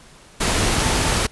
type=tone in noise; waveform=sine; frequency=891 Hz; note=A5; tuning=22 cents sharp; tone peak=-30 dBFS; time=0.79-1.14 s; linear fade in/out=10 ms; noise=pink; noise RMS=-19 dBFS; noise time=0.4-1.27 s; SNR=-14 dB; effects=pink hiss -47 dBFS RMS until 1.31 s + resampled to 24000 Hz